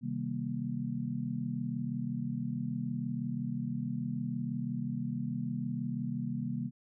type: chord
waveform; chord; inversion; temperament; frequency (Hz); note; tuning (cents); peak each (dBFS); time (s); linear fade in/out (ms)
sine; C minor seventh; none; just; 130.81 / 156.98 / 196.22 / 235.5; C3 / Eb3 / G3 / Bb3; 0 / +16 / +2 / +18; -38 / -40 / -39 / -36; 0.01-6.71; 50
effects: none